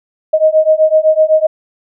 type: beating tone pair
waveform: sine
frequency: 622.3 / 630.2 Hz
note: D#5 / D#5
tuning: 0 / +22 cents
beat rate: 7.9 Hz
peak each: -10 dBFS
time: 0.33-1.47 s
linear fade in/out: 10 ms
effects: none